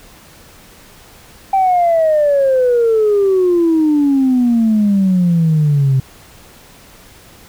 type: exponential sweep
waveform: sine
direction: down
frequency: 784 to 130.3 Hz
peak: -8 dBFS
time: 1.53-6 s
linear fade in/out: 5 ms
effects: tanh soft clip ceiling -6 dBFS + pink hiss -42 dBFS RMS until 7.48 s